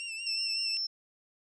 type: tone with vibrato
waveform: sawtooth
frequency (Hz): 2708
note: E7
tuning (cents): +46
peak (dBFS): -33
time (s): 0-0.77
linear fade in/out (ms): 0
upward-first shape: sine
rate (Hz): 5.3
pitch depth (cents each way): 53
type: tone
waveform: sine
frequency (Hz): 5350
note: E8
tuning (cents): +25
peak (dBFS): -30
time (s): 0.26-0.87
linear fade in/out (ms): 10
effects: resampled to 22050 Hz